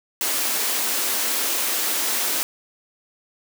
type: high-pass noise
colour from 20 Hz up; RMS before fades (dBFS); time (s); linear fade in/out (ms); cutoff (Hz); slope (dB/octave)
white; -23; 0.21-2.43; 0; 220; 96
effects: none